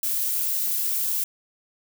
violet noise, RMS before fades -25 dBFS, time 0.03-1.24 s, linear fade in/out 2 ms, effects none

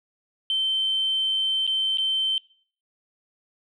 sine tone with dropouts, 3099 Hz, G7, 21 cents flat, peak -20 dBFS, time 0.5-2.38 s, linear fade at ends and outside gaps 1 ms, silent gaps 1.667-1.675 / 1.973-1.983 s, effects noise-tail reverb RT60 0.5 s tail -22 dB re dry + tanh soft clip ceiling -16 dBFS

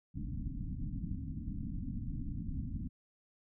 pink low-pass noise, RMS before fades -39 dBFS, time 0.14-2.89 s, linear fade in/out 20 ms, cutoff 290 Hz, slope 96 dB/octave, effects none

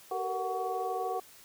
sine tone cluster, 381.9 / 455 / 474.9 / 742 / 1126 Hz, G4 / A#4 / A#4 / F#5 / C#6, -45 / -42 / +32 / +5 / +27 cents, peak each -38 / -39 / -40 / -33 / -40 dBFS, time 0.11-1.2 s, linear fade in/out 5 ms, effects white hiss -55 dBFS RMS until 1.44 s

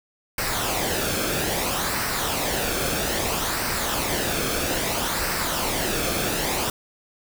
pink noise with flanger, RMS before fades -25 dBFS, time 0.38-6.7 s, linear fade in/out 2 ms, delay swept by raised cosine 0.29 to 1.05 ms, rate 0.61 Hz, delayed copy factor -0.5, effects none

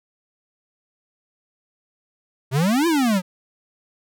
square exponential two-way sweep, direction up then down, 123.47 to 349.8 to 175 Hz, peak -17 dBFS, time 2.51-3.22 s, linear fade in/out 50 ms, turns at 2.87 s, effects none

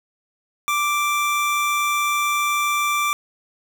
25% pulse tone, 1174.7 Hz, D6, in tune, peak -15 dBFS, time 0.68-3.13 s, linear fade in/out 0 ms, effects none

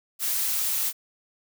blue noise, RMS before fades -26 dBFS, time 0.19-0.93 s, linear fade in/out 50 ms, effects none

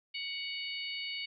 harmonic tone with a mistuned harmonic, 745 Hz, F#5, 12 cents sharp, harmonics 3 / 4 / 5 / 6, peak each -40 / -40 / -47 / -43 dBFS, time 0.14-1.26 s, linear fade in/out 10 ms, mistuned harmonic 4, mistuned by -29 cents, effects none

